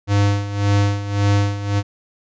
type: tone with tremolo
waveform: square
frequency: 101.3 Hz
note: G#2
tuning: 43 cents flat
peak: -13 dBFS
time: 0.07-1.83 s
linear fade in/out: 50 ms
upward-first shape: sine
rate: 1.8 Hz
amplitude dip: 75%
effects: resampled to 16000 Hz